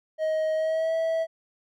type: tone with pitch glide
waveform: triangle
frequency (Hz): 629 to 651.6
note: D#5 to E5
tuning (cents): +19 to -20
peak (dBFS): -21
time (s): 0.18-1.27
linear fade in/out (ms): 50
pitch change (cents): +61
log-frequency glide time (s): 0.54-0.94
effects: none